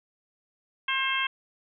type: harmonic tone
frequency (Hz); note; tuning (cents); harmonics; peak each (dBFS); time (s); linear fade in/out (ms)
533; C5; +32; 2 / 3 / 4 / 5 / 6; -31 / -31 / -31 / -31 / -31; 0.88-1.27; 5
effects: none